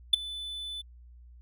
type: tone with ADSR envelope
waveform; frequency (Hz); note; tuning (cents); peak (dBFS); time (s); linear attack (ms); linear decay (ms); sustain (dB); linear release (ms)
triangle; 3500; A7; -10; -12; 0.13-0.82; 8; 10; -22; 15
effects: added 60 Hz sine -49 dBFS peak until 1.41 s